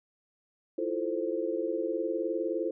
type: chord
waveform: sine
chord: F major seventh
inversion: third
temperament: equal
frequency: 329.6 / 349.2 / 440 / 523.3 Hz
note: E4 / F4 / A4 / C5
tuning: 0 / 0 / 0 / 0 cents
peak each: -34 dBFS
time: 0.78-2.71 s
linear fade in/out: 5 ms
effects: none